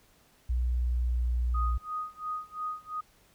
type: tone with pitch glide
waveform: sine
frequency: 61.1 to 60.4 Hz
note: B1 to B1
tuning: -18 to -38 cents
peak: -25 dBFS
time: 0.49-1.78 s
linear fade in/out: 10 ms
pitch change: -20 cents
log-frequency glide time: 0.62-1.33 s
type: tone with tremolo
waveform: sine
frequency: 1244.5 Hz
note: D#6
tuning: in tune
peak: -30 dBFS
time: 1.54-3.01 s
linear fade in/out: 10 ms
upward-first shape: sine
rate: 2.9 Hz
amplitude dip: 95%
effects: pink hiss -63 dBFS RMS until 3.34 s